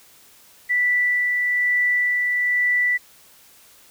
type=tone with tremolo; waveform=sine; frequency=1970 Hz; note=B6; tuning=5 cents flat; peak=-16 dBFS; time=0.69-2.98 s; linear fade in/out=20 ms; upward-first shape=sine; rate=1.1 Hz; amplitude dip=25%; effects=white hiss -51 dBFS RMS until 3.9 s